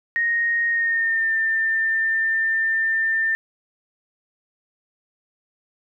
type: tone with pitch glide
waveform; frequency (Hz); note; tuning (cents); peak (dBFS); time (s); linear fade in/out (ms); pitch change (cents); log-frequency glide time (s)
sine; 1864.7 to 1794.9; A#6 to A6; 0 to +34; -18; 0.16-3.35; 0; -66; 0.69-1.31
effects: none